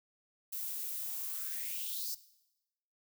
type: noise with high-pass filter sweep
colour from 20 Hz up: violet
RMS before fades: -39 dBFS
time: 0.52-2.15 s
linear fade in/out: 10 ms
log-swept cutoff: 250 to 5300 Hz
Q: 4.8
effects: noise-tail reverb RT60 0.9 s tail -17 dB re dry